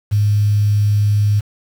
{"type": "tone with quantisation", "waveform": "sine", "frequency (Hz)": 103.83, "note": "G#2", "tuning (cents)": 0, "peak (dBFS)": -11, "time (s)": [0.11, 1.41], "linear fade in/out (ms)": 20, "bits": 6, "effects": []}